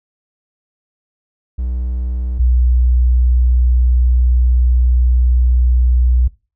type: tone pair in turn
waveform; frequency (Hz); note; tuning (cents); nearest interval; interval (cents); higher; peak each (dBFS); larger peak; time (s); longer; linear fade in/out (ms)
triangle / sine; 61.74 / 61.5; B1 / B1; 0 / -7; unison; 7; first; -15 / -9; second; 1.58-2.39 / 2.39-6.28; second; 10
effects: noise-tail reverb RT60 0.3 s tail -20 dB re dry